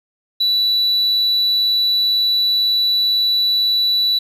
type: tone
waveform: sine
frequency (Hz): 3951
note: B7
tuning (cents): 0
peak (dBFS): -11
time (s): 0.4-4.19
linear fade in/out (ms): 10
effects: tanh soft clip ceiling -12 dBFS + 8-bit